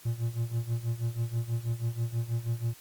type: tone with tremolo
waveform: triangle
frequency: 116.54 Hz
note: A#2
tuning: in tune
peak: -23 dBFS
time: 0.05-2.74 s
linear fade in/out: 10 ms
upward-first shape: sine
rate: 6.2 Hz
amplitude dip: 85%
effects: white hiss -53 dBFS RMS until 2.8 s + Opus 48 kbps